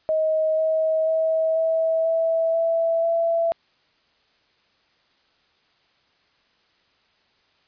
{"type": "tone with pitch steps", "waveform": "sine", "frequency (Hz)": [630, 636.2, 642.5, 648.8, 655.2, 661.7, 668.2], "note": ["D#5", "D#5", "E5", "E5", "E5", "E5", "E5"], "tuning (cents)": [21, 38, -45, -28, -11, 6, 23], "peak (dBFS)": -18, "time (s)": [0.09, 3.52], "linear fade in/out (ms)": 0, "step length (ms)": 490, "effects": ["white hiss -63 dBFS RMS until 7.67 s", "resampled to 11025 Hz"]}